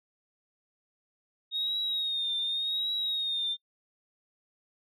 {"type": "tone with vibrato", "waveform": "sine", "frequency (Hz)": 3729, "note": "A#7", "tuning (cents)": 0, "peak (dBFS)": -27, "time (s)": [1.51, 3.57], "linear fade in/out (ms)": 50, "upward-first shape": "triangle", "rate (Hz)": 0.88, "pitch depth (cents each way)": 73, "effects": ["noise-tail reverb RT60 0.1 s tail -24 dB re dry", "tanh soft clip ceiling -23 dBFS"]}